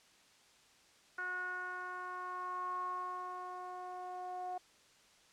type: tone with low-pass filter sweep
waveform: 10% pulse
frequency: 363.7 Hz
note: F#4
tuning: 30 cents flat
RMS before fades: -42 dBFS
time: 1.18-4.58 s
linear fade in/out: 5 ms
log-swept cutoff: 1500 to 770 Hz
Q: 7.8
effects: white hiss -65 dBFS RMS until 5.32 s + low-pass 7000 Hz 12 dB/octave